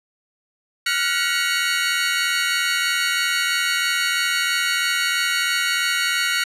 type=chord; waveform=25% pulse; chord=Gb major seventh; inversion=third; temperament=equal with one note detuned; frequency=1396.9 / 1480 / 1913.8 / 2217 Hz; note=F6 / Gb6 / Bb6 / Db7; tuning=0 / 0 / +45 / 0 cents; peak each=-21 dBFS; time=0.86-6.44 s; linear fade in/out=5 ms; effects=low-pass 11000 Hz 12 dB/octave